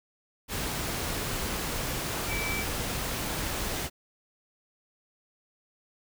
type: tone in noise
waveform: sine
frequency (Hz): 2314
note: D7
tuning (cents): -26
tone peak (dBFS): -32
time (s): 2.27-2.65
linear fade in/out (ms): 50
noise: pink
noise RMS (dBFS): -32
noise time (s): 0.48-3.9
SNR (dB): -3
effects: none